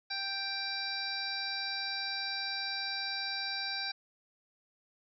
harmonic tone, 785 Hz, G5, 2 cents sharp, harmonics 1 / 2 / 3 / 5 / 6 / 7, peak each -44 / -40 / -43 / -40 / -38 / -45 dBFS, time 0.1-3.92 s, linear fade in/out 10 ms, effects none

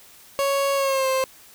30% pulse tone with pitch glide, 554.4 to 526 Hz, C#5 to C5, 0 to +9 cents, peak -17 dBFS, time 0.39-1.24 s, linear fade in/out 0 ms, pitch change -91 cents, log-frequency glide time 0.75-1.08 s, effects white hiss -49 dBFS RMS until 1.54 s

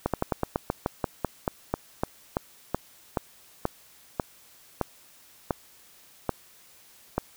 slowing click train, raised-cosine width 1 ms, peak -10 dBFS, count 22, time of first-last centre 0.06-7.18 s, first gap 77 ms, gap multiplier 1.13, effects white hiss -55 dBFS RMS until 7.36 s

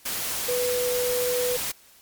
sine tone in noise, 493.9 Hz, B4, in tune, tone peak -23 dBFS, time 0.48-1.57 s, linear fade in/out 10 ms, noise white, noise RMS -29 dBFS, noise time 0.05-1.72 s, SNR +3 dB, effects white hiss -54 dBFS RMS until 2.01 s + MP3 96 kbps

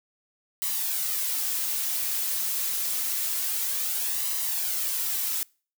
blue noise with flanger, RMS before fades -28 dBFS, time 0.62-5.43 s, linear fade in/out 0 ms, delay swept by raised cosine 1 to 4.6 ms, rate 0.27 Hz, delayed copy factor +0.5, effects noise-tail reverb RT60 0.4 s tail -26 dB re dry

